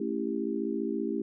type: chord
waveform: sine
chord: A dominant seventh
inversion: none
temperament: just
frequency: 220 / 275 / 330 / 396 Hz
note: A3 / C#4 / E4 / G4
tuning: 0 / -14 / +2 / +18 cents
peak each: -34 dBFS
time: 0-1.22 s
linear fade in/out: 5 ms
effects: none